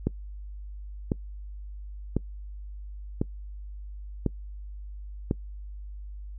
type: click train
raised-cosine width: 3 ms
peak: -11 dBFS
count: 6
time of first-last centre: 0.07-5.311 s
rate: 0.954 Hz
effects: noise-tail reverb RT60 0.1 s tail -23 dB re dry + added 50 Hz sine -37 dBFS peak until 6.38 s